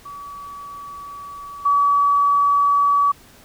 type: tone with level steps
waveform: sine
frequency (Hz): 1141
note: C#6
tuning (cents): +50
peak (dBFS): -32 / -13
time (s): 0.05-3.12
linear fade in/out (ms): 10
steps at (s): 1.65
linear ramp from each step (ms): 10
effects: pink hiss -48 dBFS RMS until 3.44 s